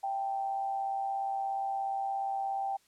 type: tone with amplitude modulation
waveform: sine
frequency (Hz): 784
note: G5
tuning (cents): 0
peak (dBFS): -28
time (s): 0.03-2.77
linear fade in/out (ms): 10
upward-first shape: sine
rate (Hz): 117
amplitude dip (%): 50
effects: white hiss -67 dBFS RMS until 2.87 s + low-pass 10000 Hz 12 dB/octave